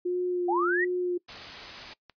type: tone with vibrato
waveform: sine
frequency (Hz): 355.2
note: F4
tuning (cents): +29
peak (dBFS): -25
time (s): 0.05-1.18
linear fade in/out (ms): 10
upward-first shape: sine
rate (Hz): 1.4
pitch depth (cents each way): 27
type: linear sweep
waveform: sine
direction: up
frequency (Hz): 711 to 1975.5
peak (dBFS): -25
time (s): 0.48-0.85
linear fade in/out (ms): 10
type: noise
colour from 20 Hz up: white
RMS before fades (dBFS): -40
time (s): 1.28-1.94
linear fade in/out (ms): 10
type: click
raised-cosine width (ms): 0.2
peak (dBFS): -30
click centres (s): 2.097
effects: noise-tail reverb RT60 0.1 s tail -21 dB re dry + resampled to 11025 Hz